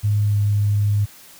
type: tone with pitch glide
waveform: sine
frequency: 104 to 102.98 Hz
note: G#2 to G#2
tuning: +3 to -14 cents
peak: -15 dBFS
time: 0.03-1.06 s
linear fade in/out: 20 ms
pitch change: -17 cents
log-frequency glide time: 0.25-0.35 s
effects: white hiss -45 dBFS RMS until 1.39 s